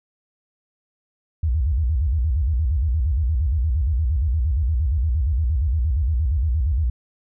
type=tone with vibrato; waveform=sine; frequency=69.3 Hz; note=C#2; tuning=in tune; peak=-17 dBFS; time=1.43-6.9 s; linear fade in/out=5 ms; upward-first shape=square; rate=8.6 Hz; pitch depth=250 cents each way; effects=none